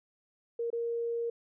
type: tone with dropouts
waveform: sine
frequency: 467.2 Hz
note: A#4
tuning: 4 cents sharp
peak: -30 dBFS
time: 0.59-1.3 s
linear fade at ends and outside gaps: 5 ms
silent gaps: 0.703-0.728 s
effects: none